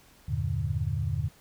sine chord, E half-diminished seventh, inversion none, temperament equal with one note detuned, 81.51 / 98 / 116.54 / 146.83 Hz, E2 / G2 / Bb2 / D3, -19 / 0 / 0 / 0 cents, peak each -32 dBFS, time 0.28-1.29 s, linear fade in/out 10 ms, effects pink hiss -58 dBFS RMS until 1.4 s

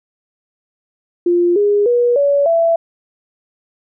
sine tone with pitch steps, 349.2 / 410.5 / 482.6 / 567.3 / 666.9 Hz, F4 / G#4 / B4 / C#5 / E5, 0 / -20 / -40 / +40 / +20 cents, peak -10 dBFS, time 1.26-2.76 s, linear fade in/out 5 ms, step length 300 ms, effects none

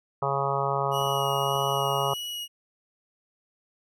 harmonic tone, 138.59 Hz, C#3, in tune, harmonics 1 / 3 / 4 / 5 / 6 / 7 / 8 / 9, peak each -32 / -32 / -32 / -32 / -32 / -32 / -32 / -32 dBFS, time 0.22-2.14 s, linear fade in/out 5 ms
40% pulse tone with vibrato, 2900 Hz, F#7, 35 cents flat, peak -31 dBFS, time 0.91-2.48 s, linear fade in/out 50 ms, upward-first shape sine, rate 1.7 Hz, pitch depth 14 cents each way
clicks, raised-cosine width 1 ms, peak -29 dBFS, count 3, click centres 1.014 / 1.064 / 1.556 s
effects none

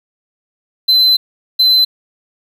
triangle tone bursts at uneven times, 4054 Hz, B7, 45 cents sharp, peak -6 dBFS, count 2, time 0.88-1.17 / 1.59-1.85 s, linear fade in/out 10 ms, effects 7-bit

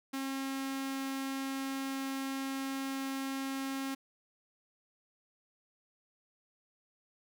sawtooth tone with notch filter, 269.9 Hz, C#4, 46 cents flat, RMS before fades -37 dBFS, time 0.13-3.95 s, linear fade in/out 10 ms, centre 590 Hz, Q 1.9, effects none

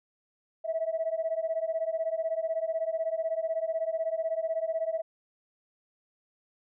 sine beating tone pair, 642 / 658 Hz, E5 / E5, -46 / -3 cents, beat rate 16 Hz, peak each -30 dBFS, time 0.64-5.02 s, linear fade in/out 20 ms, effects tanh soft clip ceiling -21 dBFS

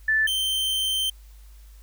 sine / 45% pulse tone pair in turn, 1755 / 3117 Hz, A6 / G7, -5 / -11 cents, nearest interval minor seventh, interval 994 cents, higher second, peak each -18 / -22 dBFS, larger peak first, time 0.08-0.27 / 0.27-1.1 s, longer second, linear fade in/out 5 ms, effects added 51 Hz sine -44 dBFS peak until 1.82 s + white hiss -59 dBFS RMS until 1.82 s

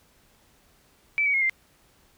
sine tone with pitch steps, 2316 / 2259 / 2157 / 2093 Hz, D7 / C#7 / C#7 / C7, -25 / +32 / -48 / 0 cents, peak -20 dBFS, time 1.18-1.496 s, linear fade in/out 0 ms, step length 79 ms, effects pink hiss -61 dBFS RMS until 2.17 s

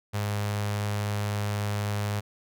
sawtooth tone with notch filter, 103.83 Hz, G#2, in tune, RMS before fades -29 dBFS, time 0.13-2.21 s, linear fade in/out 20 ms, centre 280 Hz, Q 1.2, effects none

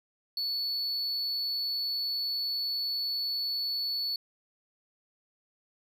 triangle tone, 4435 Hz, C#8, in tune, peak -28 dBFS, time 0.37-4.16 s, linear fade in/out 2 ms, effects none

